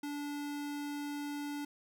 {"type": "tone", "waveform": "square", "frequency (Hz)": 290, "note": "D4", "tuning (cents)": -22, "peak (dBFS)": -38, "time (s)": [0.03, 1.65], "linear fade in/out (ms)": 5, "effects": []}